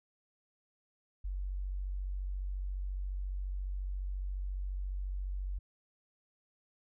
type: tone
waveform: sine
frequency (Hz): 47.2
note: F#1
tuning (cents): +35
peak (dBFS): -34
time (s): 1.24-5.59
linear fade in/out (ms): 10
effects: none